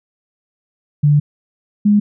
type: tone pair in turn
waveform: sine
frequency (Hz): 146.83 / 206.8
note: D3 / G#3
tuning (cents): 0 / -7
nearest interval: tritone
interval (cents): 593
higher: second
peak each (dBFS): -8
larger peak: neither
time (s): 1.03-1.2 / 1.85-2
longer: first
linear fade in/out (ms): 10
effects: none